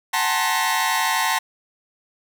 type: tone cluster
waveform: sawtooth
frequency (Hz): 748 / 844 / 896 / 1060 / 1927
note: F#5 / G#5 / A5 / C6 / B6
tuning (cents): +19 / +28 / +31 / +22 / -43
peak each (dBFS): -23 / -26 / -19 / -21 / -23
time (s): 0.13-1.39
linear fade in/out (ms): 10
effects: none